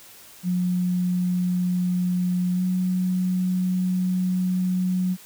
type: tone with pitch glide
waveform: sine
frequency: 180 to 183.36 Hz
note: F#3 to F#3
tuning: -47 to -15 cents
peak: -20 dBFS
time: 0.43-5.17 s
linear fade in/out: 50 ms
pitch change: +32 cents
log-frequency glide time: 2.54-2.62 s
effects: white hiss -47 dBFS RMS until 5.25 s